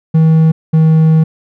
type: tone pair in turn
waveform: triangle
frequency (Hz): 160 / 159.08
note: D#3 / D#3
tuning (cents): +49 / +39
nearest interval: unison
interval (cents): 10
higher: first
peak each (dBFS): -3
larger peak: neither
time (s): 0.14-0.52 / 0.73-1.24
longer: second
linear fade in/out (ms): 10
effects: none